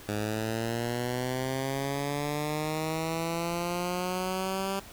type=linear sweep; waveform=10% pulse; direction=up; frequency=103.6 to 196 Hz; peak=-21 dBFS; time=0.08-4.8 s; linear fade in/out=10 ms; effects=pink hiss -48 dBFS RMS until 4.92 s